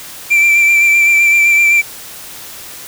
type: tone with vibrato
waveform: triangle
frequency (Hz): 2349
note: D7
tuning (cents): 0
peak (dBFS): -5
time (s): 0.3-1.82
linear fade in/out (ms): 20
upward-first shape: sine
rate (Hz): 7.8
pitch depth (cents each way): 24
effects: white hiss -31 dBFS RMS until 2.87 s